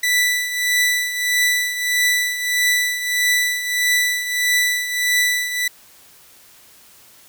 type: tone with tremolo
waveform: sawtooth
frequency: 1975.5 Hz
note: B6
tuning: in tune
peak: -10 dBFS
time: 0.03-5.68 s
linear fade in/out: 5 ms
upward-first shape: triangle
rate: 1.6 Hz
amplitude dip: 70%
effects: white hiss -48 dBFS RMS until 7.28 s